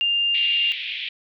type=tone; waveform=sine; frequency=2801 Hz; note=F7; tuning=4 cents sharp; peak=-18 dBFS; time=0.01-0.72 s; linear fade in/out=0 ms
type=band-pass noise; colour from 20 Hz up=pink; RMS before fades=-30 dBFS; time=0.34-1.09 s; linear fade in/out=5 ms; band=2300 to 3500 Hz; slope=48 dB/octave
effects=none